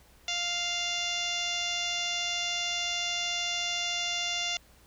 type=harmonic tone; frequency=698.5 Hz; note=F5; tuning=in tune; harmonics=1 / 2 / 3 / 4 / 5 / 6 / 7 / 8 / 9 / 10; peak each=-40 / -44 / -37 / -34 / -34 / -42 / -42 / -39 / -42 / -45 dBFS; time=0.28-4.57 s; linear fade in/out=2 ms; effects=added 60 Hz sine -60 dBFS peak until 4.86 s + pink hiss -60 dBFS RMS until 4.86 s